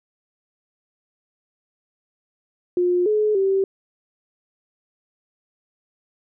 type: tone with pitch steps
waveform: sine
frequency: 356.3 / 425.4 / 387.4 Hz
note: F4 / G#4 / G4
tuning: +35 / +42 / -20 cents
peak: -16 dBFS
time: 2.77-3.64 s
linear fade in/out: 2 ms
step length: 290 ms
effects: none

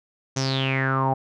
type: tone with low-pass filter sweep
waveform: sawtooth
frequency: 133.6 Hz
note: C3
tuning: 36 cents sharp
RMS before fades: -23 dBFS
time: 0.36-1.14 s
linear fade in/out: 10 ms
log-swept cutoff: 6300 to 760 Hz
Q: 9.3
effects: none

